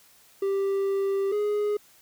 triangle tone pair in turn, 392.7 / 416.1 Hz, G4 / G#4, +3 / +3 cents, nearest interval minor second, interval 100 cents, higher second, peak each -21 / -21 dBFS, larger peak neither, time 0.42-1.32 / 1.32-1.77 s, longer first, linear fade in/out 5 ms, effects white hiss -57 dBFS RMS until 2.01 s

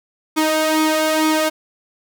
sawtooth tone with flanger, 312.6 Hz, D#4, 8 cents sharp, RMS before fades -17 dBFS, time 0.36-1.5 s, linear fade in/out 20 ms, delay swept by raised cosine 0.86 to 1.86 ms, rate 2.2 Hz, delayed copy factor +0.65, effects none

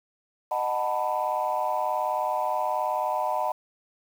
sine chord, B dominant seventh, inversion first, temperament just, 617.4 / 740.8 / 889 / 987.8 Hz, D#5 / F#5 / A5 / B5, -14 / +2 / +18 / 0 cents, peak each -29 dBFS, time 0.51-3.52 s, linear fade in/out 5 ms, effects tanh soft clip ceiling -16 dBFS + 8-bit

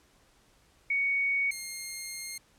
sine / 5% pulse tone pair in turn, 2232 / 2128 Hz, C#7 / C7, +11 / +29 cents, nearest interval minor second, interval 82 cents, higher first, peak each -25 dBFS, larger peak neither, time 0.9-1.51 / 1.51-2.38 s, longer second, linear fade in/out 5 ms, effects pink hiss -64 dBFS RMS until 2.58 s + low-pass 11000 Hz 12 dB/octave

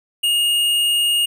sine tone with hard clipping, 2850 Hz, F7, 34 cents sharp, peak -16 dBFS, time 0.23-1.26 s, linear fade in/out 10 ms, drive 14 dB, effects none

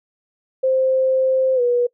sine tone with pitch glide, 523.3 to 485.4 Hz, C5 to B4, 0 to -30 cents, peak -14 dBFS, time 0.63-1.87 s, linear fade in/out 10 ms, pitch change -130 cents, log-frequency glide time 1.55-1.61 s, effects noise-tail reverb RT60 0.1 s tail -23 dB re dry

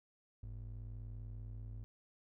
triangle ring-modulated tone, 77.78 Hz, D#2, in tune, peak -39 dBFS, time 0.43-1.84 s, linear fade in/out 0 ms, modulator 30.2 Hz, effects none

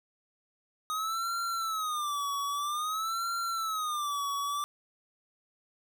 square tone with vibrato, 1244.5 Hz, D#6, in tune, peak -31 dBFS, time 0.9-4.64 s, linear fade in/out 0 ms, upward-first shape sine, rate 0.51 Hz, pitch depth 170 cents each way, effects none

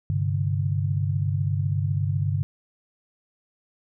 sine chord, G suspended fourth, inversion none, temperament equal with one note detuned, 98.85 / 130.81 / 146.83 Hz, G2 / C3 / D3, +15 / 0 / 0 cents, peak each -24 / -29 / -26 dBFS, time 0.1-2.43 s, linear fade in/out 0 ms, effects none

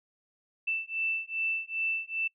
sine beating tone pair, 2657 / 2659.5 Hz, E7 / E7, +13 / +15 cents, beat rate 2.5 Hz, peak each -32 / -32 dBFS, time 0.67-2.28 s, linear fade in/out 10 ms, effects noise-tail reverb RT60 0.1 s tail -25 dB re dry

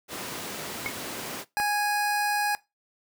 pink high-pass noise, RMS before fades -36 dBFS, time 0.08-1.45 s, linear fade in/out 50 ms, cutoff 190 Hz, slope 12 dB/octave
sine tone with exponential decay, 2193 Hz, C#7, 19 cents flat, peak -24 dBFS, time 0.86-0.93 s, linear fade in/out 2 ms, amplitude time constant 15 ms
clicks, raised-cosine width 0.5 ms, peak -18 dBFS, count 2, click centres 0.86 / 1.6 s
25% pulse tone, 828 Hz, G#5, 5 cents flat, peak -20 dBFS, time 1.57-2.55 s, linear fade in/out 0 ms
effects noise-tail reverb RT60 0.2 s tail -19 dB re dry

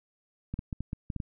clicks, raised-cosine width 5 ms, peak -21 dBFS, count 8, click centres 0.54 / 0.591 / 0.728 / 0.806 / 0.931 / 1.102 / 1.163 / 1.202 s, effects none

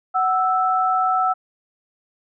sine tone pair together, 746 / 1318.5 Hz, F#5 / E6, +14 / 0 cents, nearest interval minor seventh, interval 986 cents, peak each -19 dBFS, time 0.14-1.34 s, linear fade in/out 20 ms, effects none

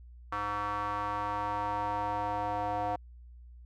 square tone with band-pass filter sweep, 103.1 Hz, G#2, 12 cents flat, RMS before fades -33 dBFS, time 0.32-2.96 s, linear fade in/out 5 ms, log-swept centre 1200 to 770 Hz, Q 4.3, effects added 60 Hz sine -48 dBFS peak until 3.65 s

